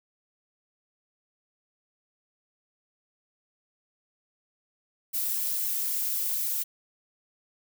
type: noise with flanger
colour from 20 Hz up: violet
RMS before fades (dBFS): -29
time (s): 5.13-6.64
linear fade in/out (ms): 20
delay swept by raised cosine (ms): 0.93 to 2.83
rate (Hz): 3.8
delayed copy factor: +0.55
effects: none